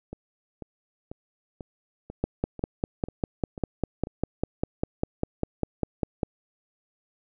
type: two click trains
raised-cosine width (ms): 2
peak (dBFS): -24 / -11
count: 9 / 21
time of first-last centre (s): 0.13-4.071 / 2.24-6.232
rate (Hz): 2.03 / 5.01
effects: none